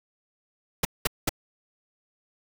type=noise bursts; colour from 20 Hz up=pink; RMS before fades=-23 dBFS; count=3; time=0.83-1.293 s; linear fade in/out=5 ms; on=21 ms; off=200 ms; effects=none